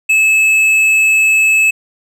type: tone with tanh clipping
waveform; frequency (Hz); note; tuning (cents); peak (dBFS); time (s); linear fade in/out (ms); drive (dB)
sine; 2600; E7; -24; -9; 0.09-1.71; 10; 8
effects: none